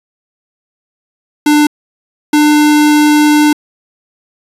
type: tone pair in turn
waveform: square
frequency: 297.7 / 299.1 Hz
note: D4 / D4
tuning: +24 / +32 cents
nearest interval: unison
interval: 8 cents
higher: second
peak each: -6 dBFS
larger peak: neither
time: 1.46-1.67 / 2.33-3.53 s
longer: second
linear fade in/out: 5 ms
effects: resampled to 32000 Hz